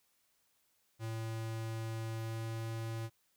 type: tone with pitch glide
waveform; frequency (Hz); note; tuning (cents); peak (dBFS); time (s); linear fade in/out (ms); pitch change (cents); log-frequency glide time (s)
square; 112.5 to 113.15; A2 to A2; +39 to +49; -38; 0.99-3.1; 50; +10; 2.15-2.69
effects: white hiss -75 dBFS RMS until 3.36 s